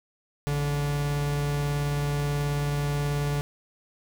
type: tone pair together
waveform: 45% pulse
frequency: 54.37 / 144.6 Hz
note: A1 / D3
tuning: -20 / -27 cents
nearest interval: octave + perfect fourth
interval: 1693 cents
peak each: -35 / -25 dBFS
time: 0.47-3.41 s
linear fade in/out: 0 ms
effects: none